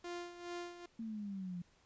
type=tone with tremolo; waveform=sawtooth; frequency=349.2 Hz; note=F4; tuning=in tune; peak=-37 dBFS; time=0.04-0.86 s; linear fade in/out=5 ms; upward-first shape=sine; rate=2.4 Hz; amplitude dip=70%
type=exponential sweep; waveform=sine; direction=down; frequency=230 to 172.5 Hz; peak=-40 dBFS; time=0.99-1.62 s; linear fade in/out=5 ms
effects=pink hiss -70 dBFS RMS until 1.85 s + resampled to 16000 Hz